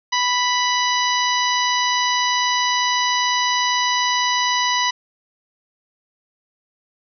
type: harmonic tone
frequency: 987.8 Hz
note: B5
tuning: in tune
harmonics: 1 / 2 / 3 / 4 / 5 / 6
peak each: -20 / -23 / -25 / -26 / -27 / -28 dBFS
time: 0.12-4.91 s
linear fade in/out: 10 ms
effects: none